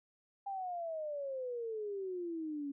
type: exponential sweep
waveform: sine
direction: down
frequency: 804 to 277.2 Hz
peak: -37 dBFS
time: 0.46-2.72 s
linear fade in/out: 10 ms
effects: none